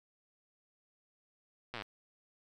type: slowing click train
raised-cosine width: 0.3 ms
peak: -24 dBFS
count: 10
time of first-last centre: 1.74-1.821 s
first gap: 8 ms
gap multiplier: 1.03
effects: MP3 96 kbps